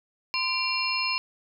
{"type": "tone cluster", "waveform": "sine", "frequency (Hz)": [1031, 2371, 2757, 4279, 5150], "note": ["C6", "D7", "F7", "C8", "E8"], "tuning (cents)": [-26, 16, -23, 38, -41], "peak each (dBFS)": -31, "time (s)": [0.34, 1.18], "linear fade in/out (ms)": 0, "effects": []}